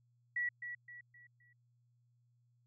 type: tone with echo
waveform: sine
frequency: 1938 Hz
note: B6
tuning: 33 cents flat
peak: -33 dBFS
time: 0.36-0.49 s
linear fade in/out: 5 ms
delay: 260 ms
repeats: 4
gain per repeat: -8 dB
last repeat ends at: 1.53 s
effects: added 120 Hz sine -70 dBFS peak until 2.66 s